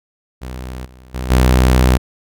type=tone with level steps; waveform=sawtooth; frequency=63.2 Hz; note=B1; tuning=41 cents sharp; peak=-22 / -36 / -17 / -5 dBFS; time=0.41-1.98 s; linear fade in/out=20 ms; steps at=0.85 / 1.14 / 1.3 s; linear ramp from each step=10 ms; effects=none